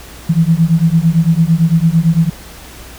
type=beating tone pair; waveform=sine; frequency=160.1 / 169 Hz; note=D#3 / E3; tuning=+50 / +43 cents; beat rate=8.9 Hz; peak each=-11 dBFS; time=0.29-2.3 s; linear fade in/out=10 ms; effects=added 60 Hz sine -37 dBFS peak until 2.98 s + pink hiss -35 dBFS RMS until 2.98 s